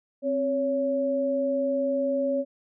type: tone pair together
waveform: sine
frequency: 264.3 / 560 Hz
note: C4 / C#5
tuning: +18 / +18 cents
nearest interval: octave + minor second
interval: 1300 cents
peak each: -28 / -24 dBFS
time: 0.22-2.45 s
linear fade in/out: 50 ms
effects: none